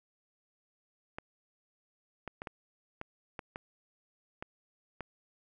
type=clicks; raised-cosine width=0.5 ms; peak=-24 dBFS; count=9; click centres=1.185 / 2.277 / 2.419 / 2.472 / 3.014 / 3.392 / 3.559 / 4.425 / 5.007 s; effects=none